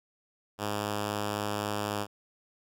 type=tone with pitch glide; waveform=5% pulse; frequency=103.83 to 103.11 Hz; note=G#2 to G#2; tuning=0 to -12 cents; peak=-19 dBFS; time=0.58-2.07 s; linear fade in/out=50 ms; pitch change=-12 cents; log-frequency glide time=1.88-1.95 s; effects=none